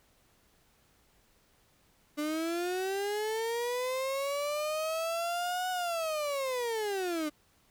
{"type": "linear two-way sweep", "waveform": "35% pulse", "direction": "up then down", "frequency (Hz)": [293.7, 740, 293.7], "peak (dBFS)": -29, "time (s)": [2.17, 7.3], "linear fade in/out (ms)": 20, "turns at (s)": 5.7, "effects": ["pink hiss -67 dBFS RMS until 7.7 s"]}